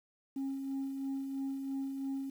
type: tone with tremolo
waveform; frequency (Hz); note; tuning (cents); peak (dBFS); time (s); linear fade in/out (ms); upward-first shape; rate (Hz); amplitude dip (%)
sine; 271.4; C#4; -36; -31; 0.36-2.3; 5; sine; 3; 45
effects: tanh soft clip ceiling -32 dBFS + 10-bit